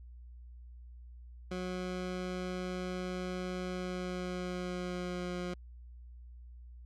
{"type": "tone with pitch glide", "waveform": "20% pulse", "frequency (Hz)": [182.4, 178.65], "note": ["F#3", "F3"], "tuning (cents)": [-24, 40], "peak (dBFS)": -31, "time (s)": [1.51, 5.54], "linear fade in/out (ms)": 5, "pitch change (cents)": -36, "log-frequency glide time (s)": [3.66, 5.36], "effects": ["added 60 Hz sine -48 dBFS peak until 6.85 s", "low-pass 6000 Hz 12 dB/octave"]}